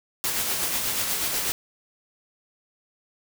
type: noise with tremolo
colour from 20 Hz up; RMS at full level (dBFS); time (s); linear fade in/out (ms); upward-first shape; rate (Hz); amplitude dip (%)
white; -25; 0.24-1.52; 0; sine; 8.2; 35
effects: none